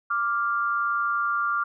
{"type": "tone pair together", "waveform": "sine", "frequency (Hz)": [1174.7, 1395.6], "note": ["D6", "F6"], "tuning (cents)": [0, -2], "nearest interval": "minor third", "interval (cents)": 298, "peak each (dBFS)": -25, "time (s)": [0.1, 1.64], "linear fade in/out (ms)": 10, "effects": []}